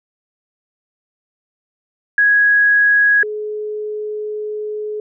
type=tone pair in turn; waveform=sine; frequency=1661.2 / 424 Hz; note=G#6 / G#4; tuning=0 / +36 cents; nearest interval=2 octaves; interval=2364 cents; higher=first; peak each=-9 / -21 dBFS; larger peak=first; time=2.18-3.23 / 3.23-5 s; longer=second; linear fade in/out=2 ms; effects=none